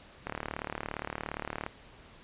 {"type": "click train", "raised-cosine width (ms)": 0.5, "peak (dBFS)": -19, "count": 53, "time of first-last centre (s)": [0.27, 1.664], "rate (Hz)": 37.3, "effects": ["pink hiss -54 dBFS RMS until 2.23 s", "resampled to 8000 Hz"]}